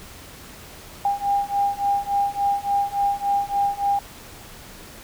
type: beating tone pair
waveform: sine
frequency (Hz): 802 / 805.5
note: G5 / G5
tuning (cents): +39 / +47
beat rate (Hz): 3.5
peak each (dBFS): -23 / -22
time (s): 1.05-3.99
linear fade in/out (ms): 2
effects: pink hiss -42 dBFS RMS until 5.03 s